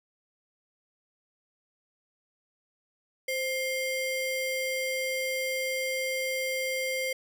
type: ring-modulated tone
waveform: square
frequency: 1318.5 Hz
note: E6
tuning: in tune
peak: -26 dBFS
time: 3.28-7.13 s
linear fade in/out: 5 ms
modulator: 796 Hz
effects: none